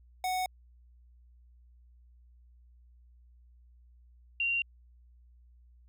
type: tone pair in turn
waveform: square / sine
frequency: 740 / 2763 Hz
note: F#5 / F7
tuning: 0 / -19 cents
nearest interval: octave + major seventh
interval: 2281 cents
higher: second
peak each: -30 / -27 dBFS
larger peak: second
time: 0.24-0.46 / 4.4-4.62 s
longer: neither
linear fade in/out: 2 ms
effects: added 60 Hz sine -56 dBFS peak until 5.88 s